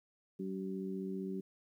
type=harmonic tone; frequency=95.3 Hz; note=G2; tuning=48 cents flat; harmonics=2 / 3 / 4; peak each=-39 / -45 / -42 dBFS; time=0.39-1.41 s; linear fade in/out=10 ms; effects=12-bit